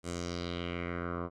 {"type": "tone with low-pass filter sweep", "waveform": "10% pulse", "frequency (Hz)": 86.9, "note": "F2", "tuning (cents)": -8, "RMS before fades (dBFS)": -37, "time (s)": [0.03, 1.3], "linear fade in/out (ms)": 50, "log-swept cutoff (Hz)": [8800, 970], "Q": 2.8, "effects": []}